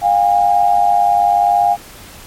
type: tone pair together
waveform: sine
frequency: 707.3 / 808 Hz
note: F5 / G#5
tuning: +22 / -48 cents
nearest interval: major second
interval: 230 cents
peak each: -12 dBFS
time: 0.01-1.77 s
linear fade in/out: 50 ms
effects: pink hiss -37 dBFS RMS until 2.26 s + MP3 64 kbps